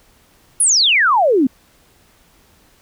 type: exponential sweep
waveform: sine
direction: down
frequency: 10920 to 241.7 Hz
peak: -10 dBFS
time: 0.6-1.47 s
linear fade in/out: 5 ms
effects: pink hiss -53 dBFS RMS until 2.81 s